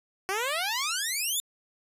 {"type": "exponential sweep", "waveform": "10% pulse", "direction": "up", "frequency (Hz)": [370, 3661], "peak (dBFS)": -19, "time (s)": [0.29, 1.4], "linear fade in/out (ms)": 0, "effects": ["resampled to 32000 Hz"]}